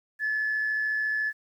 sine tone with amplitude modulation, 1726 Hz, A6, 34 cents flat, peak -22 dBFS, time 0.19-1.33 s, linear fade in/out 50 ms, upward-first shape sine, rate 114 Hz, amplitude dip 40%, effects tanh soft clip ceiling -20 dBFS + 10-bit

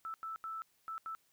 sine tone bursts at uneven times, 1318.5 Hz, E6, in tune, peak -39 dBFS, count 5, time 0.05-0.14 / 0.23-0.36 / 0.44-0.62 / 0.88-0.98 / 1.06-1.15 s, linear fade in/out 0 ms, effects white hiss -73 dBFS RMS until 1.32 s

